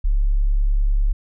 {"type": "tone", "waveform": "sine", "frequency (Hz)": 35.16, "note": "C#1", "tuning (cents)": 25, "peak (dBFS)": -14, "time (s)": [0.04, 1.13], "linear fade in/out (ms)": 10, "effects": []}